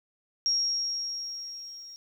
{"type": "tone with level ramp", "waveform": "sine", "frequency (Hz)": 5588, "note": "F8", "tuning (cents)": 0, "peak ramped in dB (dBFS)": [-22, -43], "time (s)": [0.46, 1.96], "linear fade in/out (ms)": 0, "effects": ["10-bit"]}